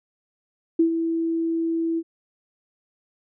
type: tone with ADSR envelope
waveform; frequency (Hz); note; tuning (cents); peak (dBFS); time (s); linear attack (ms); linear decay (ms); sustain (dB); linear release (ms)
sine; 329.6; E4; 0; -13; 0.79-2.03; 7; 100; -8; 50
effects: none